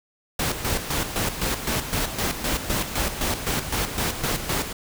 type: noise with tremolo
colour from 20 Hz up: pink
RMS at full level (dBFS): -24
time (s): 0.39-4.73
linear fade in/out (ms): 5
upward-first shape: square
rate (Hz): 3.9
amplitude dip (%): 60
effects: none